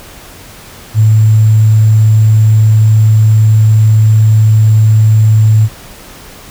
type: tone with sample-and-hold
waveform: sine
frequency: 108.9 Hz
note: A2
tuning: 17 cents flat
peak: -3 dBFS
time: 0.94-5.69 s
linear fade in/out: 50 ms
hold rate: 7350 Hz
effects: pink hiss -33 dBFS RMS until 6.5 s